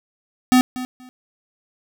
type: tone with echo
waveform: square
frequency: 253.1 Hz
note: B3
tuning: 43 cents sharp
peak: -11 dBFS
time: 0.52-0.61 s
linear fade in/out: 0 ms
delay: 240 ms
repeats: 2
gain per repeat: -15 dB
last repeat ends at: 1.09 s
effects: none